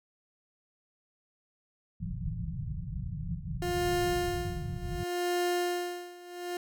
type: low-pass noise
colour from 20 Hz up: white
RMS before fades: -36 dBFS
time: 2-5.04 s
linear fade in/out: 10 ms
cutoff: 180 Hz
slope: 96 dB/octave
type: tone with tremolo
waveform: 30% pulse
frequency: 353.4 Hz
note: F4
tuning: 21 cents sharp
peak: -24 dBFS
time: 3.62-6.57 s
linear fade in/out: 2 ms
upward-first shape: sine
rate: 0.68 Hz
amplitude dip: 90%
effects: none